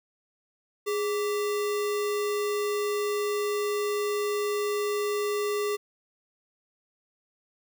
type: tone with sample-and-hold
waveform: sine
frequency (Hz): 414.4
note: G#4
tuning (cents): -4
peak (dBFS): -25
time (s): 0.86-5.77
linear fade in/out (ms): 20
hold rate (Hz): 1575
effects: none